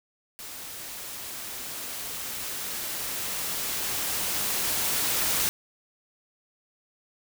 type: noise with level ramp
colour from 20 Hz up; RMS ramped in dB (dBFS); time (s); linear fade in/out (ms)
white; -40 to -25; 0.39-5.49; 0
effects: none